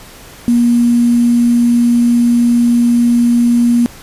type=tone with quantisation; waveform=sine; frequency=238.4 Hz; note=A#3; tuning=39 cents sharp; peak=-7 dBFS; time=0.48-3.86 s; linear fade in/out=0 ms; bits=5; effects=pink hiss -36 dBFS RMS until 4.02 s + resampled to 32000 Hz